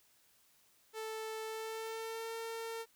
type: tone with pitch glide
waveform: sawtooth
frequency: 440 to 454.5 Hz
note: A4 to A#4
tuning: 0 to -44 cents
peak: -36 dBFS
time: 0.93-2.86 s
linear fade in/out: 50 ms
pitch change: +56 cents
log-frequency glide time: 1.45-2.35 s
effects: white hiss -69 dBFS RMS until 2.95 s